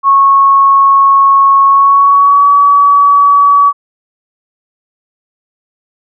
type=tone with pitch glide; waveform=sine; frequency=1100 to 1138.1 Hz; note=C#6 to C#6; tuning=-14 to +45 cents; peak=-3 dBFS; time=0.03-3.73 s; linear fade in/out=50 ms; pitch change=+59 cents; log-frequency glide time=1.66-2.49 s; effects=none